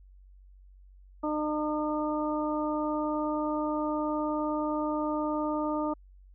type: harmonic tone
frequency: 303.2 Hz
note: D#4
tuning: 45 cents flat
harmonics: 1 / 2 / 3 / 4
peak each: -30 / -33 / -35 / -36 dBFS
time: 1.23-5.94 s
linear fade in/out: 10 ms
effects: added 47 Hz sine -51 dBFS peak until 6.34 s